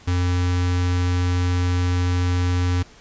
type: tone with notch filter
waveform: square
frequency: 89.3 Hz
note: F2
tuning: 39 cents sharp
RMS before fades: -20 dBFS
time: 0.07-2.83 s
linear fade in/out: 10 ms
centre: 600 Hz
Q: 1.6
effects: pink hiss -48 dBFS RMS until 3 s + resampled to 16000 Hz